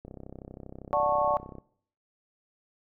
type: click train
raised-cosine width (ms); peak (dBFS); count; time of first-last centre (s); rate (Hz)
2; -29; 51; 0.05-1.584; 32.6
type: chord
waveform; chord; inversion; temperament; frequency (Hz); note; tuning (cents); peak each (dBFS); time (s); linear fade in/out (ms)
sine; D major seventh; none; just; 587.3 / 734.2 / 881 / 1101.2; D5 / F#5 / A5 / C#6; 0 / -14 / +2 / -12; -26 / -29 / -29 / -28; 0.93-1.37; 0
effects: noise-tail reverb RT60 0.6 s tail -20 dB re dry